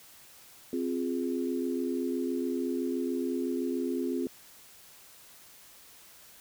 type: chord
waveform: sine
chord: F minor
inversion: second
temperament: equal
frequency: 261.6 / 349.2 / 415.3 Hz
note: C4 / F4 / Ab4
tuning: 0 / 0 / 0 cents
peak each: -31 / -33 / -36 dBFS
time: 0.73-4.27 s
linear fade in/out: 2 ms
effects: white hiss -54 dBFS RMS until 6.4 s